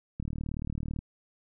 click train, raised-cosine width 5 ms, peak -22 dBFS, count 31, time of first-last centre 0.2-0.989 s, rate 38 Hz, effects none

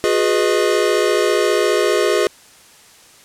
square chord, G# minor seventh, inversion third, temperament equal with one note detuned, 360.5 / 415.3 / 493.9 / 622.3 Hz, F#4 / G#4 / B4 / D#5, -45 / 0 / 0 / 0 cents, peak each -20 / -18 / -22 / -22 dBFS, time 0.04-2.27 s, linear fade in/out 0 ms, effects white hiss -46 dBFS RMS until 3.24 s + low-pass 10000 Hz 12 dB/octave

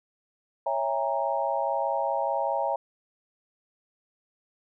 sine chord, A# half-diminished seventh, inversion first, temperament equal with one note detuned, 554.4 / 659.3 / 810.7 / 932.3 Hz, C#5 / E5 / G#5 / A#5, 0 / 0 / -42 / 0 cents, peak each -30 dBFS, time 0.66-2.76 s, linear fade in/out 5 ms, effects none

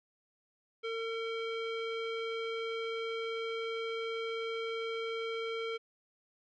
square tone with low-pass filter, 453.8 Hz, A#4, 47 cents flat, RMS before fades -37 dBFS, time 0.83-5.78 s, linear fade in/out 20 ms, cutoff 2900 Hz, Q 2.7, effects none

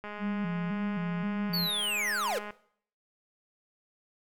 click train, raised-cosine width 0.5 ms, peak -26 dBFS, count 514, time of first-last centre 0.04-2.506 s, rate 208 Hz
sine tone with vibrato, 187.1 Hz, F#3, 20 cents sharp, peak -30 dBFS, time 0.18-1.69 s, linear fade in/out 50 ms, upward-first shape square, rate 1.9 Hz, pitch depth 130 cents each way
square linear sweep, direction down, 4617 to 397.1 Hz, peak -29 dBFS, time 1.53-2.39 s, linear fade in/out 10 ms
effects noise-tail reverb RT60 0.6 s tail -19 dB re dry

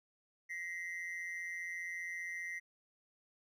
triangle ring-modulated tone, 1981 Hz, B6, 5 cents sharp, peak -35 dBFS, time 0.49-2.6 s, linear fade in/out 20 ms, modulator 87.5 Hz, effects none

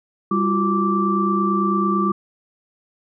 sine tone cluster, 197.8 / 339.8 / 368.8 / 1169 Hz, G3 / F4 / F#4 / D6, +16 / -47 / -6 / -8 cents, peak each -20 / -24 / -28 / -20 dBFS, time 0.31-2.12 s, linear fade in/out 5 ms, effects none

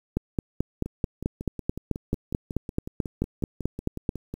two click trains, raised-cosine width 3 ms, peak -11 / -20 dBFS, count 19 / 20, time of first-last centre 0.17-4.092 / 0.86-4.34 s, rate 4.59 / 5.46 Hz, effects 8-bit

